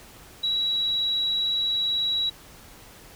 sine tone, 3893 Hz, B7, 26 cents flat, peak -22 dBFS, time 0.43-2.3 s, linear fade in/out 10 ms, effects pink hiss -48 dBFS RMS until 3.15 s

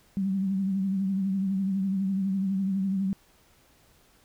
sine tone with vibrato, 193 Hz, G3, 27 cents flat, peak -24 dBFS, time 0.17-3.13 s, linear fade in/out 0 ms, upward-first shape triangle, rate 12 Hz, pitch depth 61 cents each way, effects pink hiss -61 dBFS RMS until 4.24 s

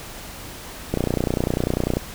click train, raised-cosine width 2 ms, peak -7 dBFS, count 32, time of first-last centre 0.94-1.97 s, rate 30.1 Hz, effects pink hiss -37 dBFS RMS until 2.14 s

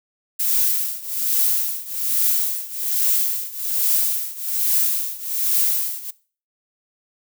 violet noise with tremolo, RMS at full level -17 dBFS, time 0.39-6.11 s, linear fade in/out 10 ms, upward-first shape triangle, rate 1.2 Hz, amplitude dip 90%, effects noise-tail reverb RT60 0.4 s tail -20 dB re dry

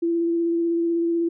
sine tone with vibrato, 337.1 Hz, E4, 39 cents sharp, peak -19 dBFS, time 0.02-1.29 s, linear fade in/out 10 ms, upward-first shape square, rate 16 Hz, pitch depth 11 cents each way, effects none

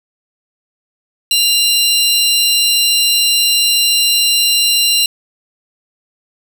sawtooth tone pair together, 2796 / 4029 Hz, F7 / B7, +1 / +34 cents, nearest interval tritone, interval 633 cents, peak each -10 dBFS, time 1.31-5.06 s, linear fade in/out 2 ms, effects none

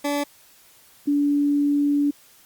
20% pulse / sine tone pair in turn, 288.1 / 288.1 Hz, D4 / D4, -33 / -33 cents, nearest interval unison, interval 0 cents, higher neither, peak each -17 / -17 dBFS, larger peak neither, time 0.04-0.24 / 1.07-2.11 s, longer second, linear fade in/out 10 ms, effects white hiss -53 dBFS RMS until 2.45 s + Opus 48 kbps

